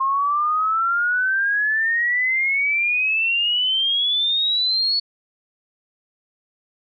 sine exponential sweep, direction up, 1063 to 4435 Hz, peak -17 dBFS, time 0-5 s, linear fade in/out 10 ms, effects none

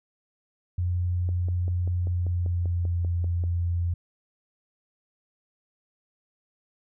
sine tone with pitch glide, 88.8 to 86.52 Hz, F2 to F2, +29 to -16 cents, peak -23 dBFS, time 0.78-3.94 s, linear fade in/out 5 ms, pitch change -45 cents, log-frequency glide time 2.02-3.03 s
click train, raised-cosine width 2 ms, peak -27 dBFS, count 12, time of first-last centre 1.29-3.438 s, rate 5.12 Hz
effects none

